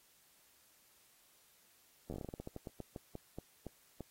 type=slowing click train; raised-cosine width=2 ms; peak=-30 dBFS; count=20; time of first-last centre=2.1-4.007 s; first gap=11 ms; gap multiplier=1.21; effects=white hiss -68 dBFS RMS until 4.1 s + AAC 48 kbps